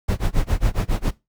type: noise with tremolo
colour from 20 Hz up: brown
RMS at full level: -17 dBFS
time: 0.08-1.11 s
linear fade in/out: 10 ms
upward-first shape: sine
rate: 7.3 Hz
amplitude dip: 100%
effects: noise-tail reverb RT60 0.2 s tail -18 dB re dry